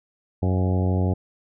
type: harmonic tone with a mistuned harmonic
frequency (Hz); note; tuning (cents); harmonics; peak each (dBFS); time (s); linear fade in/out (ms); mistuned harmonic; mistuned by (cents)
92.5; F#2; 0; 1 / 2 / 3 / 4 / 5 / 6 / 7 / 8 / 9; -20 / -26 / -30 / -32 / -34 / -36 / -37 / -38 / -39; 0.42-1.14; 10; 8; -32
effects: none